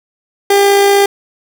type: tone with amplitude modulation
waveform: 30% pulse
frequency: 400.3 Hz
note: G4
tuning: 36 cents sharp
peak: -3 dBFS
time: 0.5-1.06 s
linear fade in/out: 5 ms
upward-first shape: sine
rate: 56.1 Hz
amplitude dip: 25%
effects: none